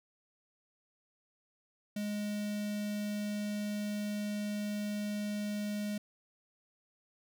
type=tone with notch filter; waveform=square; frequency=207.7 Hz; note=G#3; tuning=in tune; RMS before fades=-36 dBFS; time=1.96-5.98 s; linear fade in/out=5 ms; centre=1100 Hz; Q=1.2; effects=none